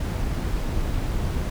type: noise with amplitude modulation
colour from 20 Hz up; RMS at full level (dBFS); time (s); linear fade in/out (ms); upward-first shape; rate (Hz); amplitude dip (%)
brown; -24; 0-1.5; 5; sine; 292; 25
effects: none